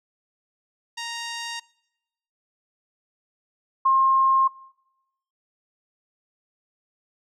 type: tone pair in turn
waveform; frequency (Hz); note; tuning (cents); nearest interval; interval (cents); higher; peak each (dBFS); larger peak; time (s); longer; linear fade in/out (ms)
5% pulse / sine; 932.3 / 1065.9; A#5 / C6; 0 / +32; major second; 232; second; -15; neither; 0.97-1.6 / 3.85-4.48; neither; 10
effects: noise-tail reverb RT60 0.9 s tail -24 dB re dry + low-pass 5000 Hz 12 dB/octave